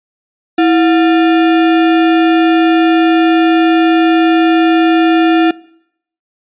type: tone with sample-and-hold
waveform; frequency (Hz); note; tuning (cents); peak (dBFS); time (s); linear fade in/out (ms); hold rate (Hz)
sine; 327.8; E4; -10; -6; 0.58-5.51; 5; 1050
effects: noise-tail reverb RT60 0.7 s tail -22 dB re dry + resampled to 8000 Hz